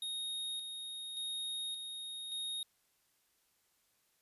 square tone with tremolo, 3729 Hz, A#7, in tune, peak -38 dBFS, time 0.02-2.63 s, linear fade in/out 2 ms, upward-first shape square, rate 0.87 Hz, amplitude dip 40%, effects white hiss -75 dBFS RMS until 4.21 s + resampled to 32000 Hz

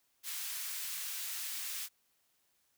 white high-pass noise, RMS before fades -40 dBFS, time 0.23-1.89 s, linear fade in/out 50 ms, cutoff 1600 Hz, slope 12 dB/octave, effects white hiss -75 dBFS RMS until 2.77 s

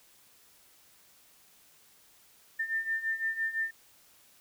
sine beating tone pair, 1793 / 1798.9 Hz, A6 / A6, +32 / +38 cents, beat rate 5.9 Hz, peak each -35 / -31 dBFS, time 2.59-3.71 s, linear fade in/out 10 ms, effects white hiss -61 dBFS RMS until 4.4 s

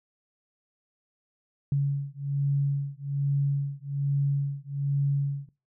sine beating tone pair, 140 / 141.2 Hz, C#3 / C#3, +18 / +32 cents, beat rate 1.2 Hz, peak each -27 dBFS, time 1.72-5.49 s, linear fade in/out 2 ms, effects noise-tail reverb RT60 0.3 s tail -21 dB re dry

